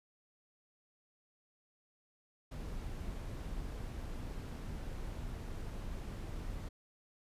brown noise, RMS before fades -42 dBFS, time 2.51-6.69 s, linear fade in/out 10 ms, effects resampled to 32000 Hz

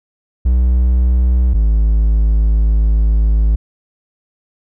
triangle tone pair in turn, 61.74 / 53.65 Hz, B1 / A1, 0 / -43 cents, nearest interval major second, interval 243 cents, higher first, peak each -7 dBFS, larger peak neither, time 0.45-1.54 / 1.54-3.56 s, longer second, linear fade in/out 10 ms, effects none

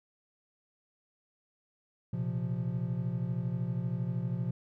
triangle chord, Bb suspended second, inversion none, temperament equal with one note detuned, 118.1 / 130.81 / 174.61 Hz, Bb2 / C3 / F3, +23 / 0 / 0 cents, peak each -33 dBFS, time 2.13-4.51 s, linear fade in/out 5 ms, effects none

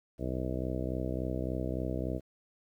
harmonic tone, 63.5 Hz, B1, 49 cents sharp, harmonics 1 / 2 / 3 / 4 / 5 / 6 / 7 / 8 / 9 / 10, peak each -37 / -38 / -41 / -40 / -39 / -45 / -43 / -43 / -45 / -43 dBFS, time 0.18-2.21 s, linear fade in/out 50 ms, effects 11-bit

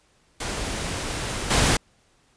pink noise with level steps, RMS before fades -29 / -19 dBFS, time 0.4-1.77 s, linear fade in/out 5 ms, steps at 1.5 s, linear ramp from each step 10 ms, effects pink hiss -62 dBFS RMS until 2.36 s + resampled to 22050 Hz

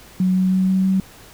sine tone with pitch steps, 185 / 186.29 / 187.58 / 188.89 / 190.2 Hz, F#3 / F#3 / F#3 / F#3 / F#3, 0 / +12 / +24 / +36 / +48 cents, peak -14 dBFS, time 0.2-1 s, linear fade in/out 2 ms, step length 160 ms, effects pink hiss -44 dBFS RMS until 1.33 s

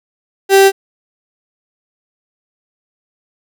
35% pulse tone, 390 Hz, G4, 9 cents flat, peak -3 dBFS, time 0.49-0.72 s, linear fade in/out 50 ms, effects none

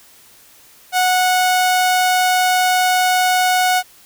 sawtooth tone, 735 Hz, F#5, 12 cents flat, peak -9 dBFS, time 0.92-3.83 s, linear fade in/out 50 ms, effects white hiss -47 dBFS RMS until 4.05 s

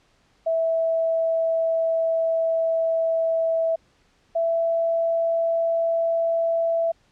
sine tone pair in turn, 655 / 664.5 Hz, E5 / E5, -11 / +14 cents, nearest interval unison, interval 25 cents, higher second, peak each -19 dBFS, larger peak neither, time 0.46-3.76 / 4.35-6.92 s, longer first, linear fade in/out 10 ms, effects pink hiss -62 dBFS RMS until 7.11 s + low-pass 6000 Hz 12 dB/octave

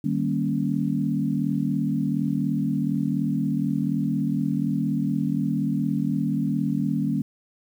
sine chord, Eb dominant seventh, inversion none, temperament equal with one note detuned, 153.24 / 196 / 233.1 / 277.2 Hz, Eb3 / G3 / Bb3 / Db4, -26 / 0 / 0 / 0 cents, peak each -27 dBFS, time 0.04-7.22 s, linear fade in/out 5 ms, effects 9-bit

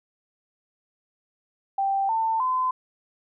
sine tone with pitch steps, 784 / 895.4 / 1022.6 Hz, G5 / A5 / C6, 0 / +30 / -40 cents, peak -21 dBFS, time 1.78-2.71 s, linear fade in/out 5 ms, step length 310 ms, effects none

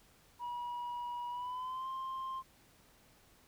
sine tone with pitch glide, 966 to 1053.4 Hz, B5 to C6, -39 to +11 cents, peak -35 dBFS, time 0.39-2.43 s, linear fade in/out 50 ms, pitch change +150 cents, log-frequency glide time 1.29-1.88 s, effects tanh soft clip ceiling -37 dBFS + pink hiss -65 dBFS RMS until 3.47 s

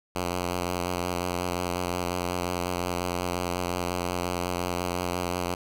5% pulse tone with vibrato, 88.9 Hz, F2, 31 cents sharp, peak -16 dBFS, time 0.15-5.55 s, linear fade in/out 10 ms, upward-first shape sine, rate 5.6 Hz, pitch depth 25 cents each way, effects none

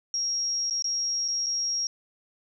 sine tone with dropouts, 5600 Hz, F8, 4 cents sharp, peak -25 dBFS, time 0.14-1.87 s, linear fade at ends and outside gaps 1 ms, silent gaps 0.699-0.708 / 0.823-0.843 / 1.28-1.284 / 1.462-1.466 s, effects none

